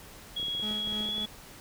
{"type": "tone with pitch glide", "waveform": "sine", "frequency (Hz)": [3322, 3380], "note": ["G#7", "G#7"], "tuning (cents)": [0, 30], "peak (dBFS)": -30, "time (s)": [0.36, 1.26], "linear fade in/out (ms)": 10, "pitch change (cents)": 30, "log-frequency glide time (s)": [1.01, 1.14]}
{"type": "clicks", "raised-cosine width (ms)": 2, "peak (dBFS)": -31, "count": 12, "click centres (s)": [0.398, 0.429, 0.483, 0.55, 0.597, 0.711, 0.874, 0.925, 1.007, 1.057, 1.089, 1.181]}
{"type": "tone with tremolo", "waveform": "40% pulse", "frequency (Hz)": 212.6, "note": "G#3", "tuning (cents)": 41, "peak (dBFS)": -34, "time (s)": [0.62, 1.26], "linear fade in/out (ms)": 10, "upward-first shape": "triangle", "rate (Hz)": 3.4, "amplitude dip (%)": 65}
{"effects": ["pink hiss -49 dBFS RMS until 1.6 s"]}